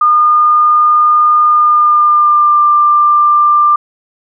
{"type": "tone with pitch glide", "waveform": "sine", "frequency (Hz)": [1216, 1188.9], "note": ["D#6", "D6"], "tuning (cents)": [-40, 21], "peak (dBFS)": -5, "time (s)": [0.01, 3.76], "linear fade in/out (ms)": 5, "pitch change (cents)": -39, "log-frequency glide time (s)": [1.43, 2.64], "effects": []}